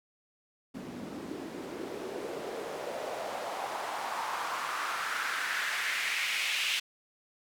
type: noise with band-pass filter sweep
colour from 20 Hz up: white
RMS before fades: -35 dBFS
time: 0.74-6.8 s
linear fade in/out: 10 ms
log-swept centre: 220 to 2800 Hz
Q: 2.6
effects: none